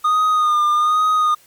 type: tone with vibrato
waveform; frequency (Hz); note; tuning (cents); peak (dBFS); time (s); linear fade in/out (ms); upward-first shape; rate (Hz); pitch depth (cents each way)
triangle; 1227; D#6; -25; -11; 0.04-1.35; 10; sine; 1.2; 37
effects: white hiss -51 dBFS RMS until 1.46 s + MP3 96 kbps